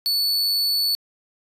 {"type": "tone", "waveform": "45% pulse", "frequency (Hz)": 4451, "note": "C#8", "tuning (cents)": 6, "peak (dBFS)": -18, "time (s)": [0.06, 0.95], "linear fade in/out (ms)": 0, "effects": ["resampled to 32000 Hz"]}